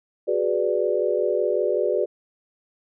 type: chord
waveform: sine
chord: G# half-diminished seventh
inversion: third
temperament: equal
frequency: 370 / 415.3 / 493.9 / 587.3 Hz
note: F#4 / G#4 / B4 / D5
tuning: 0 / 0 / 0 / 0 cents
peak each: -25 dBFS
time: 0.27-2.06 s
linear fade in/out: 20 ms
effects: none